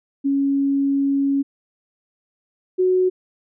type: tone pair in turn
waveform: sine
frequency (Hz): 277.2 / 368.9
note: C#4 / F#4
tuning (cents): 0 / -5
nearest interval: perfect fourth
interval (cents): 495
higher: second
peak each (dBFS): -16 / -14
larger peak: second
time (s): 0.24-1.43 / 2.78-3.1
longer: first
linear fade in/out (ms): 20
effects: none